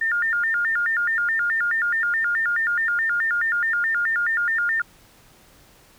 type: tone with vibrato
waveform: sine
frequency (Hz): 1600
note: G6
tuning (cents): +35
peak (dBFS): -19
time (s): 0.01-4.82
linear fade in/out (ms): 5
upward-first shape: square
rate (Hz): 4.7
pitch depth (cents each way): 210
effects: pink hiss -53 dBFS RMS until 5.98 s